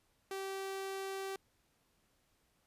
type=tone; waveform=sawtooth; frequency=387.3 Hz; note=G4; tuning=21 cents flat; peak=-35 dBFS; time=0.31-1.36 s; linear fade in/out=2 ms; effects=pink hiss -75 dBFS RMS until 2.66 s + resampled to 32000 Hz